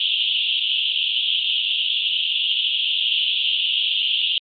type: band-pass noise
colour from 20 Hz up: pink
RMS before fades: -21 dBFS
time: 0-4.38 s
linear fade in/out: 2 ms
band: 2800 to 3500 Hz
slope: 96 dB/octave
effects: Opus 48 kbps